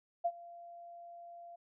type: tone with ADSR envelope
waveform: sine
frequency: 689 Hz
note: F5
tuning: 24 cents flat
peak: -27 dBFS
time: 0.24-1.56 s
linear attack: 16 ms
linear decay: 54 ms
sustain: -21 dB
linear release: 9 ms
effects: none